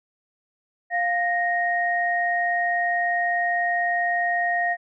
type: tone pair together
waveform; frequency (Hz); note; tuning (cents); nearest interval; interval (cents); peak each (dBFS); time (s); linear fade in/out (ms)
sine; 700.9 / 1864.7; F5 / A#6; +6 / 0; octave + perfect fourth; 1694; -23; 0.9-4.77; 50
effects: none